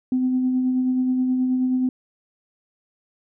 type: tone with tremolo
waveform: sine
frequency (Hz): 255.4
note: C4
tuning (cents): -42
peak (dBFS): -16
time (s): 0.12-1.89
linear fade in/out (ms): 2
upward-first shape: sine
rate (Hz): 9.4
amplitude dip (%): 30
effects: tanh soft clip ceiling -12 dBFS